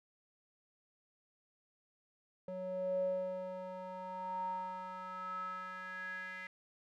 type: tone with band-pass filter sweep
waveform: square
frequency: 185 Hz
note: F#3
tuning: in tune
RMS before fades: -41 dBFS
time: 2.48-6.47 s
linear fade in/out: 2 ms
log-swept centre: 460 to 1900 Hz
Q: 8.6
effects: none